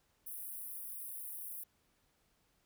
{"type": "high-pass noise", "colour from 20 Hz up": "white", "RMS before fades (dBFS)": -45, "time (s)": [0.26, 1.64], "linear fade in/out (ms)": 10, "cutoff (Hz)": 9400, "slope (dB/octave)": 96, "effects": ["pink hiss -75 dBFS RMS until 2.65 s"]}